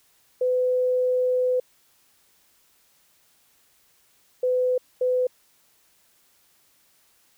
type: tone bursts at uneven times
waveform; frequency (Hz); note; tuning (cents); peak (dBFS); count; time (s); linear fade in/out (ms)
sine; 504; B4; +35; -19; 3; 0.41-1.6 / 4.43-4.78 / 5.01-5.27; 5
effects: white hiss -62 dBFS RMS until 7.37 s